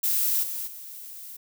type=noise with level steps; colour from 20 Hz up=violet; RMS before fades=-24 / -32 / -41 dBFS; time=0.03-1.37 s; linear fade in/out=10 ms; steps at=0.42 / 0.66 s; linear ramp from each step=20 ms; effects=none